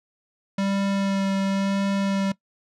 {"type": "tone with vibrato", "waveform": "square", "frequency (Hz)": 196, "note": "G3", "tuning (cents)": 0, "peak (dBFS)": -22, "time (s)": [0.58, 2.32], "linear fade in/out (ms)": 5, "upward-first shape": "sine", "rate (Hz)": 0.96, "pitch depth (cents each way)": 12, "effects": ["noise-tail reverb RT60 0.1 s tail -20 dB re dry", "low-pass 6000 Hz 12 dB/octave"]}